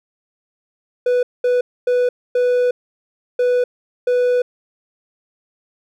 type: tone bursts at uneven times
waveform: triangle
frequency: 493.9 Hz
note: B4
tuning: in tune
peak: -11 dBFS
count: 6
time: 1.06-1.23 / 1.44-1.61 / 1.87-2.09 / 2.35-2.71 / 3.39-3.64 / 4.07-4.42 s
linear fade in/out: 5 ms
effects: none